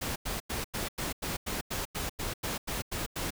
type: noise bursts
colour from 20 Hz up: pink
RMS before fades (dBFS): -34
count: 14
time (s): 0.01-3.306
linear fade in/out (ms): 10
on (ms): 150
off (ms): 92
effects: none